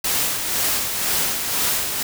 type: noise with tremolo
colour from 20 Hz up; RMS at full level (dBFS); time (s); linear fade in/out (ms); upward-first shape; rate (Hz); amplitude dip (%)
white; -20; 0.04-2.03; 5; sine; 2; 45
effects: none